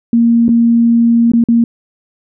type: tone with dropouts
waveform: sine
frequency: 233.1 Hz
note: A#3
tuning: in tune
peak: -6 dBFS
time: 0.13-1.64 s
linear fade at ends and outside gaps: 2 ms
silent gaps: 0.482-0.49 / 1.318-1.335 / 1.439-1.486 s
effects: none